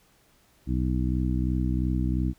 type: harmonic tone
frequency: 62.9 Hz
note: B1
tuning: 32 cents sharp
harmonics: 1 / 2 / 3 / 4 / 5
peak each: -26 / -29 / -31 / -32 / -33 dBFS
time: 0.66-2.34 s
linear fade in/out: 50 ms
effects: pink hiss -62 dBFS RMS until 2.38 s